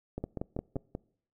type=two click trains; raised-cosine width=2 ms; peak=-22 / -20 dBFS; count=5 / 4; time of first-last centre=0.18-0.951 / 0.24-0.765 s; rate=5.19 / 5.71 Hz; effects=noise-tail reverb RT60 0.6 s tail -24 dB re dry